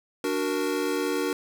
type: chord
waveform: square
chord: D augmented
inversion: none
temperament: equal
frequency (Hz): 293.7 / 370 / 466.2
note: D4 / F#4 / A#4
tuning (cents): 0 / 0 / 0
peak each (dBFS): -30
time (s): 0.24-1.33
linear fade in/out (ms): 2
effects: none